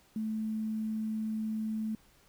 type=tone with quantisation; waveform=sine; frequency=218.2 Hz; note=A3; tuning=14 cents flat; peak=-31 dBFS; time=0.16-1.95 s; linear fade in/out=2 ms; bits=10; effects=pink hiss -64 dBFS RMS until 2.28 s